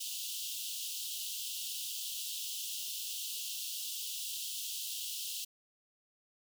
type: high-pass noise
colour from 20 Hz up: pink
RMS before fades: -40 dBFS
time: 0-5.45 s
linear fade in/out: 10 ms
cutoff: 2800 Hz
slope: 96 dB/octave
effects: none